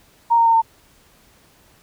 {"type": "tone with pitch steps", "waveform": "sine", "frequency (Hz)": [932.3, 923.2, 914.2, 905.2], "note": ["A#5", "A#5", "A#5", "A5"], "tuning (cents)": [0, -17, -34, 49], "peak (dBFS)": -11, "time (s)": [0.3, 0.62], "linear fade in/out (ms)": 20, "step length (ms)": 80, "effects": ["pink hiss -54 dBFS RMS until 1.82 s"]}